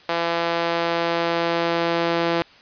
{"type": "tone with high-pass filter sweep", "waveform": "sawtooth", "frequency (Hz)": 168.9, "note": "E3", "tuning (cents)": 42, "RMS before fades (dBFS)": -22, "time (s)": [0.09, 2.42], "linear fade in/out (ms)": 0, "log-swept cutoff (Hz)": [580, 380], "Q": 1.1, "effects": ["white hiss -49 dBFS RMS until 2.61 s", "resampled to 11025 Hz"]}